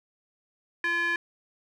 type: tone with band-pass filter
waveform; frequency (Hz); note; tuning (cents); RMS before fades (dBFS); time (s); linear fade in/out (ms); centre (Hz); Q
square; 342.2; F4; -35; -27; 0.84-1.16; 2; 1900; 8.7
effects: none